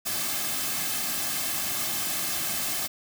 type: noise with comb filter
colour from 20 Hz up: white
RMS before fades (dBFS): -29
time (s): 0.05-2.88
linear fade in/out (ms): 20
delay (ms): 2.1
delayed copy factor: -0.65
effects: none